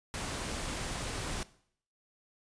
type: noise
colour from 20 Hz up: pink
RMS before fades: -37 dBFS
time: 0.14-1.43 s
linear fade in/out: 0 ms
effects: noise-tail reverb RT60 0.6 s tail -18 dB re dry + resampled to 22050 Hz